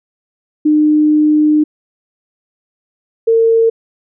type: tone pair in turn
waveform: sine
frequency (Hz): 303.3 / 454.4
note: D#4 / A#4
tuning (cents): -44 / -44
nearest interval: perfect fifth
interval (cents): 700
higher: second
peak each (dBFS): -7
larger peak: neither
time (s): 0.65-1.64 / 3.27-3.7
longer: first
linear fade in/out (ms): 10
effects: none